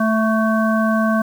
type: harmonic tone with a mistuned harmonic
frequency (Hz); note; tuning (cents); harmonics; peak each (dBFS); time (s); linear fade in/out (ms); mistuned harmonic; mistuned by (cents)
220; A3; 0; 1 / 3 / 5 / 7; -16 / -21 / -23 / -24; 0-1.22; 5; 5; +22
effects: 7-bit